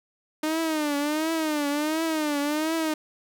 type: tone with vibrato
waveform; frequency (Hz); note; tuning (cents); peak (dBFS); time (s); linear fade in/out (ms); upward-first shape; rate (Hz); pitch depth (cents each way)
sawtooth; 305.6; D#4; -31; -20; 0.43-2.94; 5; triangle; 1.4; 130
effects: none